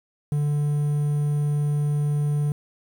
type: tone with quantisation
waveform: triangle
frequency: 146.83 Hz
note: D3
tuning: in tune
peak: -18 dBFS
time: 0.32-2.52 s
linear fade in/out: 2 ms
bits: 8
effects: none